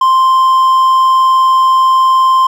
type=tone; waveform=triangle; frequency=1046.5 Hz; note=C6; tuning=in tune; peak=-4 dBFS; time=0.01-2.47 s; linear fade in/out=5 ms; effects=none